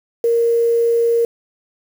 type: tone with quantisation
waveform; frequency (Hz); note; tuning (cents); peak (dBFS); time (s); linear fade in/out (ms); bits
sine; 466.2; A#4; 0; -12; 0.24-1.25; 2; 6
effects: none